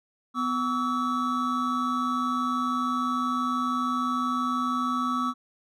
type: tone cluster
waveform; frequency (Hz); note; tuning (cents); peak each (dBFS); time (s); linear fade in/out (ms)
triangle; 250 / 1137 / 1303; B3 / C#6 / E6; +21 / +44 / -20; -27; 0.34-5.34; 50
effects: none